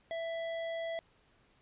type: tone with hard clipping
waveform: sine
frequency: 662 Hz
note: E5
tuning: 7 cents sharp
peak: -37 dBFS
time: 0.11-0.99 s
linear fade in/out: 0 ms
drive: 18 dB
effects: pink hiss -68 dBFS RMS until 1.61 s + resampled to 8000 Hz